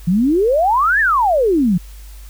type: exponential two-way sweep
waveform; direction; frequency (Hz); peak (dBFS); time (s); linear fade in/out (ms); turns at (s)
sine; up then down; 164.81 to 1834 to 164.81; -11; 0.07-1.78; 10; 1
effects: added 50 Hz sine -33 dBFS peak until 2.29 s + white hiss -46 dBFS RMS until 2.29 s